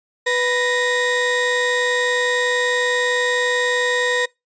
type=tone pair together; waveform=35% pulse; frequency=493.9 / 1864.7 Hz; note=B4 / A#6; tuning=0 / 0 cents; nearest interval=octave + major seventh; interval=2300 cents; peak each=-18 dBFS; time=0.26-4.26 s; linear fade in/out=10 ms; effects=noise-tail reverb RT60 0.2 s tail -24 dB re dry + resampled to 16000 Hz